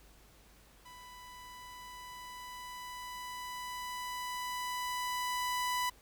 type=tone with level ramp; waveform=sawtooth; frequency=993 Hz; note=B5; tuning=9 cents sharp; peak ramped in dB=-47 to -27 dBFS; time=0.85-5.9 s; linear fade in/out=10 ms; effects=added 50 Hz sine -62 dBFS peak until 6.01 s + pink hiss -62 dBFS RMS until 6.01 s